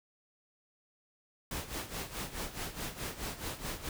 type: noise with tremolo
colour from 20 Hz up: pink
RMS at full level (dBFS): -37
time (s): 1.51-3.89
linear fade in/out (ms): 2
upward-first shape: sine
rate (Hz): 4.7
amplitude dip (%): 75
effects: none